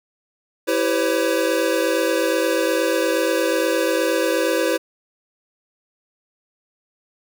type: chord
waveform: square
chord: C# half-diminished seventh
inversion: first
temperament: equal with one note detuned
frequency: 329.6 / 392 / 506 / 554.4 Hz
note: E4 / G4 / B4 / C#5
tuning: 0 / 0 / +42 / 0 cents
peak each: -24 / -26 / -22 / -25 dBFS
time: 0.67-4.78 s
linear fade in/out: 20 ms
effects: none